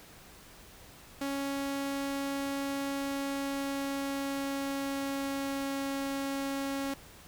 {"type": "tone with pitch glide", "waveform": "sawtooth", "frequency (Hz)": [277.2, 275], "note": ["C#4", "C#4"], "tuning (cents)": [0, -14], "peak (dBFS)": -28, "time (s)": [1.21, 6.94], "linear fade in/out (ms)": 5, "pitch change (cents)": -14, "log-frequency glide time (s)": [2.96, 5.81], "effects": ["pink hiss -53 dBFS RMS until 7.27 s"]}